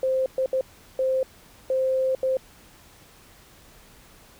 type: tone bursts at uneven times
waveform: sine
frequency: 523.3 Hz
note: C5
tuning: in tune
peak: -20 dBFS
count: 6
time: 0.03-0.26 / 0.38-0.46 / 0.53-0.61 / 0.99-1.23 / 1.7-2.15 / 2.23-2.37 s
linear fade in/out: 2 ms
effects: pink hiss -52 dBFS RMS until 4.39 s